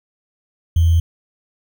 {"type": "tone with sample-and-hold", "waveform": "sine", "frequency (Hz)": 83.3, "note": "E2", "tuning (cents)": 19, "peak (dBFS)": -10, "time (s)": [0.76, 1], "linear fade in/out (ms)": 5, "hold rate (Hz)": 3150, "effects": []}